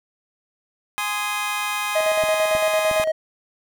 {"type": "chord", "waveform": "20% pulse", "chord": "Ab major", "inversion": "none", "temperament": "just", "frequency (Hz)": [830.6, 1038.3, 1245.9], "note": ["Ab5", "C6", "Eb6"], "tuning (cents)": [0, -14, 2], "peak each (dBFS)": -23, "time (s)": [0.98, 3.04], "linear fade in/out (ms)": 0}
{"type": "tone with tremolo", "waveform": "triangle", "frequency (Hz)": 632, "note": "D#5", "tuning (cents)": 27, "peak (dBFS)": -15, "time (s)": [1.95, 3.12], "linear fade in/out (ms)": 10, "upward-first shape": "square", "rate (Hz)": 8.9, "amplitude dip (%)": 45}
{"type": "clicks", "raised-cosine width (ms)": 3, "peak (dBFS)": -21, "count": 4, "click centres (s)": [2.238, 2.551, 2.913, 2.999]}
{"effects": []}